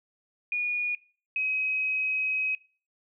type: tone pair in turn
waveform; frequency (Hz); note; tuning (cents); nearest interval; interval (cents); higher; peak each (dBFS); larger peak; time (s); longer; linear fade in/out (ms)
sine; 2448 / 2537; D#7 / D#7; -29 / +33; minor second; 62; second; -25; neither; 0.52-0.95 / 1.36-2.55; second; 2
effects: noise-tail reverb RT60 0.4 s tail -22 dB re dry